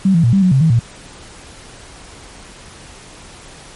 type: tone with pitch steps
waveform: sine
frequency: 192 / 166.8 / 118 / 195.4 / 183.5 / 133.6 / 160.8 / 117 Hz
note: G3 / E3 / A#2 / G3 / F#3 / C3 / E3 / A#2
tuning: -36 / +21 / +22 / -5 / -14 / +36 / -43 / +7 cents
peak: -8 dBFS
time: 0.05-0.794 s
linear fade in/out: 5 ms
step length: 93 ms
effects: pink hiss -38 dBFS RMS until 3.75 s + MP3 48 kbps